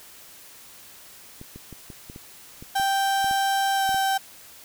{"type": "clicks", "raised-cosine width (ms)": 3, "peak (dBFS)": -27, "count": 12, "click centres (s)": [1.414, 1.56, 1.727, 1.902, 2.099, 2.161, 2.625, 2.798, 3.244, 3.311, 3.892, 3.945]}
{"type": "tone with pitch glide", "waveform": "35% pulse", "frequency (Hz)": [784, 776.8], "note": ["G5", "G5"], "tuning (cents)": [0, -16], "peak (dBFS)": -19, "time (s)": [2.75, 4.18], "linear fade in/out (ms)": 10, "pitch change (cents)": -16, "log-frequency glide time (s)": [3.75, 3.85]}
{"effects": ["white hiss -47 dBFS RMS until 4.64 s"]}